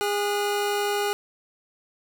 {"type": "tone pair together", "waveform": "25% pulse", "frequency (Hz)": [409.1, 1457.9], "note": ["G#4", "F#6"], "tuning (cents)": [-26, -26], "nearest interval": "octave + minor seventh", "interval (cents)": 2200, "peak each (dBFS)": [-20, -28], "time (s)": [0.01, 1.13], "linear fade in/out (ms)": 0, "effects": []}